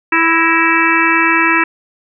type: harmonic tone with a mistuned harmonic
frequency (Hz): 329.6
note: E4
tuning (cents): 0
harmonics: 1 / 3 / 4 / 5 / 6 / 7 / 8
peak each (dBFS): -17 / -17 / -17 / -17 / -17 / -17 / -17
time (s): 0.12-1.64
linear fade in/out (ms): 5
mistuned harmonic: 6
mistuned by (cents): -73
effects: none